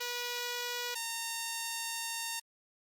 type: tone pair in turn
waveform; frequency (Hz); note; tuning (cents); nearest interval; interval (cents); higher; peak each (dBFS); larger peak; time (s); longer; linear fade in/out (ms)
5% pulse; 485.4 / 916.3; B4 / A#5; -30 / -30; major seventh; 1100; second; -23; neither; 0-0.95 / 0.95-2.4; second; 10
effects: Opus 24 kbps